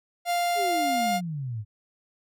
45% pulse tone with pitch glide, 698.5 to 705.8 Hz, F5 to F5, 0 to +18 cents, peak -23 dBFS, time 0.25-1.21 s, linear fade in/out 50 ms, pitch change +18 cents, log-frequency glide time 0.69-1.06 s
sine exponential sweep, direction down, 431.2 to 100.9 Hz, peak -29 dBFS, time 0.55-1.65 s, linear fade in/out 50 ms
effects none

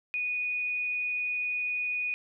sine tone, 2472 Hz, D#7, 12 cents flat, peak -28 dBFS, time 0.14-2.14 s, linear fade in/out 0 ms, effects none

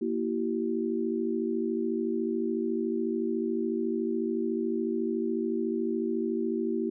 sine chord, E diminished, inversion second, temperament equal with one note detuned, 233.1 / 329.6 / 383.5 Hz, Bb3 / E4 / G4, 0 / 0 / -38 cents, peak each -31 dBFS, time 0.01-6.9 s, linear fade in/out 10 ms, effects none

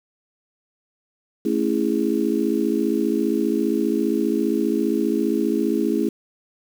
sine chord, A major seventh, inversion none, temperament just, 220 / 275 / 330 / 412.5 Hz, A3 / C#4 / E4 / G#4, 0 / -14 / +2 / -12 cents, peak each -24 / -23 / -23 / -25 dBFS, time 1.45-6.09 s, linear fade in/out 5 ms, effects 7-bit

